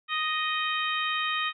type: harmonic tone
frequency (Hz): 622.3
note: D#5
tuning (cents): 0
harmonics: 2 / 3 / 4 / 5 / 6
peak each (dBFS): -30 / -32 / -33 / -34 / -35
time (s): 0.08-1.53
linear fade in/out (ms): 50
effects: none